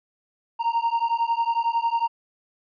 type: beating tone pair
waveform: triangle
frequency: 922 / 933 Hz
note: A#5 / A#5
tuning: -19 / +1 cents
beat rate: 11 Hz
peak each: -22 dBFS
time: 0.59-2.08 s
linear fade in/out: 20 ms
effects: resampled to 11025 Hz